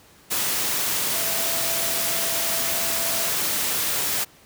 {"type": "tone in noise", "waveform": "sine", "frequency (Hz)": 667, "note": "E5", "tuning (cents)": 20, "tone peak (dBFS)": -34, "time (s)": [1.13, 3.3], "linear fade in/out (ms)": 20, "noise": "white", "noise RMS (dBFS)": -24, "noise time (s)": [0.3, 4.25], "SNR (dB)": -13, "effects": ["pink hiss -52 dBFS RMS until 4.45 s", "high-pass 80 Hz 12 dB/octave"]}